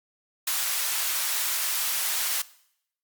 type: high-pass noise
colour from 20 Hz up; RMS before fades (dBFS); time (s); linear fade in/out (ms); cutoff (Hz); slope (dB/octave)
white; -27; 0.47-2.42; 5; 940; 12
effects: noise-tail reverb RT60 0.7 s tail -19 dB re dry + Opus 48 kbps